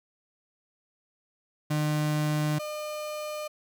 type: tone pair in turn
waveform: 35% pulse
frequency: 151.2 / 604.8 Hz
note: D#3 / D#5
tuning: -49 / -49 cents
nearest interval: 2 octaves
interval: 2400 cents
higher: second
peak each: -23 / -31 dBFS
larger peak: first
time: 1.7-2.59 / 2.59-3.48 s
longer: neither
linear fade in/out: 10 ms
effects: none